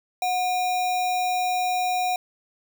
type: tone with sample-and-hold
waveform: sine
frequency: 730 Hz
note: F#5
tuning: 24 cents flat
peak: -21 dBFS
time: 0.22-2.16 s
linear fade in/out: 2 ms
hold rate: 3150 Hz
effects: none